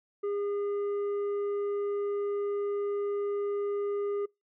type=tone with tanh clipping; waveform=triangle; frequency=406.5 Hz; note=G#4; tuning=37 cents flat; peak=-30 dBFS; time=0.23-4.26 s; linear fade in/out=10 ms; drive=10 dB; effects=noise-tail reverb RT60 0.2 s tail -25 dB re dry